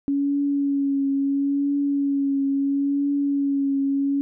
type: tone with vibrato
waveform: sine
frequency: 279.5 Hz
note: C#4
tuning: 14 cents sharp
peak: -19 dBFS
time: 0.08-4.21 s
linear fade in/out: 0 ms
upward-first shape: triangle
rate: 0.74 Hz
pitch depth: 29 cents each way
effects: none